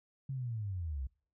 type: linear sweep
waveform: sine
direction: down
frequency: 138.6 to 61.1 Hz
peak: -35 dBFS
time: 0.29-1.07 s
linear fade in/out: 5 ms
effects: noise-tail reverb RT60 0.5 s tail -26 dB re dry